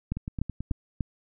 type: two click trains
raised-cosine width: 5 ms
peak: -20 / -15 dBFS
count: 6 / 4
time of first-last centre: 0.17-0.715 / 0.12-1.008 s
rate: 9.18 / 3.38 Hz
effects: none